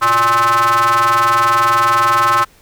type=ring-modulated tone; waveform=square; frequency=119 Hz; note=A#2; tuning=36 cents sharp; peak=-8 dBFS; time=0.01-2.45 s; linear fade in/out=20 ms; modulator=1180 Hz; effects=pink hiss -49 dBFS RMS until 2.61 s